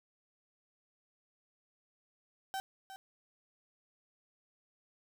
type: tone with echo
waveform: 35% pulse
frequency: 772 Hz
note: G5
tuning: 27 cents flat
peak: -34 dBFS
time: 2.54-2.6 s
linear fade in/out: 0 ms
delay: 360 ms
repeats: 1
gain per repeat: -11 dB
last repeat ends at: 2.96 s
effects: none